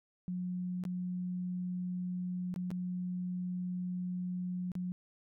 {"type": "tone with dropouts", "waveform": "sine", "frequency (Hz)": 180.5, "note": "F#3", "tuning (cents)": -43, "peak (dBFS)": -34, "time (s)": [0.28, 4.92], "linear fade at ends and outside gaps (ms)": 0, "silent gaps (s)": [[0.838, 0.852], [2.541, 2.561], [2.705, 2.714], [4.718, 4.753]], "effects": []}